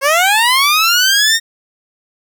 15% pulse linear sweep, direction up, 529 to 1860 Hz, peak -3 dBFS, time 0.01-1.4 s, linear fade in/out 50 ms, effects none

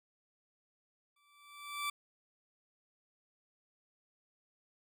20% pulse tone with exponential growth, 1164 Hz, D6, 16 cents flat, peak -28 dBFS, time 1.16-1.9 s, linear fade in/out 5 ms, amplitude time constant 160 ms, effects none

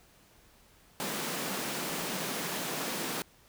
pink high-pass noise, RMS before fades -35 dBFS, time 1-3.22 s, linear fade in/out 0 ms, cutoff 150 Hz, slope 48 dB/octave, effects pink hiss -61 dBFS RMS until 3.48 s

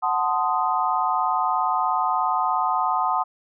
sine chord, F# diminished seventh, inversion none, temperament equal with one note detuned, 740 / 880 / 1036.9 / 1244.5 Hz, F#5 / A5 / C6 / Eb6, 0 / 0 / -16 / 0 cents, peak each -25 dBFS, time 0.02-3.24 s, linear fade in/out 20 ms, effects none

